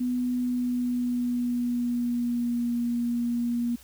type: tone with pitch glide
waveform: sine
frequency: 247.9 to 238.2 Hz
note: B3 to A#3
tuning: +7 to +38 cents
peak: -24 dBFS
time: 0-3.76 s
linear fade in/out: 10 ms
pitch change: -69 cents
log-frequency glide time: 0.34-2.74 s
effects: added 60 Hz sine -54 dBFS peak until 3.83 s + white hiss -53 dBFS RMS until 3.83 s